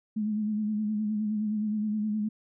sine tone with vibrato, 212.6 Hz, G#3, 41 cents sharp, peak -26 dBFS, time 0.16-2.29 s, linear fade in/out 10 ms, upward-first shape sine, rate 9.6 Hz, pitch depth 42 cents each way, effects none

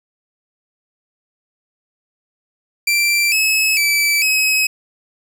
sawtooth tone with pitch steps, 2352 / 2582 / 2314 / 2552 Hz, D7 / E7 / D7 / D#7, +2 / -37 / -26 / +43 cents, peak -10 dBFS, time 2.87-4.67 s, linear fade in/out 5 ms, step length 450 ms, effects none

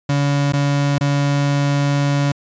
35% pulse tone with dropouts, 142.2 Hz, C#3, 45 cents sharp, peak -13 dBFS, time 0.09-2.32 s, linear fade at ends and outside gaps 5 ms, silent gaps 0.523-0.534 / 0.983-1.009 s, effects resampled to 16000 Hz

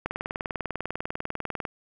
click train, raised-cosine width 0.5 ms, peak -14 dBFS, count 33, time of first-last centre 0.06-1.652 s, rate 20.1 Hz, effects 9-bit

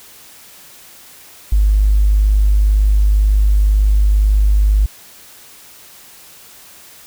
triangle tone with tanh clipping, 51 Hz, G#1, 31 cents flat, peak -8 dBFS, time 1.52-4.86 s, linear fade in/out 5 ms, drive 2 dB, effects white hiss -41 dBFS RMS until 7.06 s

